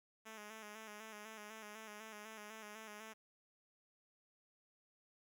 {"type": "tone with vibrato", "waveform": "5% pulse", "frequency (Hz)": 214.6, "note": "A3", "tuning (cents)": -43, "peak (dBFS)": -39, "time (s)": [0.25, 3.14], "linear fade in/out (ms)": 20, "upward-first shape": "square", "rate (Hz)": 4, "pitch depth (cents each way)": 46, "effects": []}